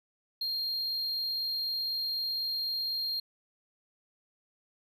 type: tone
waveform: triangle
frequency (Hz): 4214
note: C8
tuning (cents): +12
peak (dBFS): -29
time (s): 0.41-3.2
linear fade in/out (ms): 5
effects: none